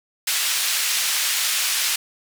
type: band-pass noise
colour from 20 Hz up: pink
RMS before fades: -22 dBFS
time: 0.27-1.96 s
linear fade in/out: 5 ms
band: 2400 to 14000 Hz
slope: 12 dB/octave
effects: none